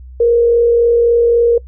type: tone with frequency modulation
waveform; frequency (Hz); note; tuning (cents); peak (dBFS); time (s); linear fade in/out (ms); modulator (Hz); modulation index
sine; 470.5; A#4; +16; -7; 0.2-1.58; 5; 43.7; 0.26
effects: noise-tail reverb RT60 0.1 s tail -21 dB re dry + added 63 Hz sine -31 dBFS peak until 1.67 s